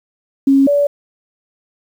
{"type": "tone pair in turn", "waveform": "sine", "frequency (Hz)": [273.4, 574.3], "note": ["C#4", "D5"], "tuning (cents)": [-24, -39], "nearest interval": "octave + minor second", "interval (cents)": 1285, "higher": "second", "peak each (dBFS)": [-7, -10], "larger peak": "first", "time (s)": [[0.47, 0.67], [0.67, 0.87]], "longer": "neither", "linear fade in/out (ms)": 5, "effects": ["7-bit"]}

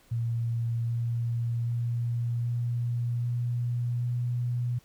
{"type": "tone with pitch steps", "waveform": "sine", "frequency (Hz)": [116.54, 117.55, 118.58, 119.61, 120.65, 121.7], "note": ["A#2", "A#2", "A#2", "A#2", "B2", "B2"], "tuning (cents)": [0, 15, 30, 45, -40, -25], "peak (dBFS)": -26, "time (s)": [0.11, 4.79], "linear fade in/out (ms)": 10, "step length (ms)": 780, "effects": ["pink hiss -61 dBFS RMS until 4.84 s"]}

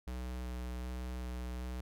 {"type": "tone with vibrato", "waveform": "square", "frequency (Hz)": 62, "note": "B1", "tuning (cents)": 7, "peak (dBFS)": -39, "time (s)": [0.07, 1.81], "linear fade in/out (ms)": 5, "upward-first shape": "square", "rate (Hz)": 1.3, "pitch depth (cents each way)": 10, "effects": []}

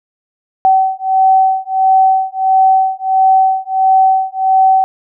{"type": "beating tone pair", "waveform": "sine", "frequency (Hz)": [762, 763.5], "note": ["G5", "G5"], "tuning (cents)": [-49, -46], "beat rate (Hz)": 1.5, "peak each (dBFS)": -11, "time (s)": [0.65, 4.84], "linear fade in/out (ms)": 0, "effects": []}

